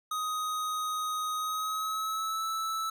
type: tone with pitch glide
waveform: square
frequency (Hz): 1252 to 1312.7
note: D#6 to E6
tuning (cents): +10 to -8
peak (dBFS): -31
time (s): 0.11-2.9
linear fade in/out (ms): 5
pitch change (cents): +82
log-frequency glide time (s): 1.36-2.45
effects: none